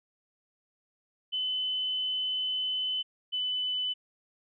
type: tone pair in turn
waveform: sine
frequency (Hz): 3026 / 3003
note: F#7 / F#7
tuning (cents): +38 / +25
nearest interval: unison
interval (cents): 13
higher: first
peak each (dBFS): -28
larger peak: neither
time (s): 1.32-3.03 / 3.32-3.94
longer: first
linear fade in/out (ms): 20
effects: none